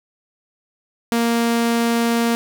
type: tone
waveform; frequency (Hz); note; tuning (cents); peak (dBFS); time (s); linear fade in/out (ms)
sawtooth; 233.1; A#3; 0; -12; 1.12-2.35; 0
effects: none